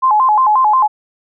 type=tone with vibrato; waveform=sine; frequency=941 Hz; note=A#5; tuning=16 cents sharp; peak=-8 dBFS; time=0.02-0.88 s; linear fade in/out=20 ms; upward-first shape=square; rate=5.6 Hz; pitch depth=180 cents each way; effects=none